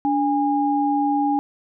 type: tone pair together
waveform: sine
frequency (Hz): 289.2 / 818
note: D4 / G#5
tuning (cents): -27 / -26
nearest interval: octave + tritone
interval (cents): 1801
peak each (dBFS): -20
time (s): 0.05-1.39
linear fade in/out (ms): 0
effects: none